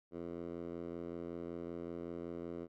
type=tone with band-pass filter; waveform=10% pulse; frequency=85.3 Hz; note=F2; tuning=40 cents flat; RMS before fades=-44 dBFS; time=0.11-2.68 s; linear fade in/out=50 ms; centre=370 Hz; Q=1.2; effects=none